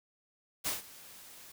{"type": "noise with ADSR envelope", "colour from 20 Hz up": "white", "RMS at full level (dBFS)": -32, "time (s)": [0.64, 1.52], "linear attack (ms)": 26, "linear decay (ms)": 150, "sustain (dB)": -20, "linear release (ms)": 6, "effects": []}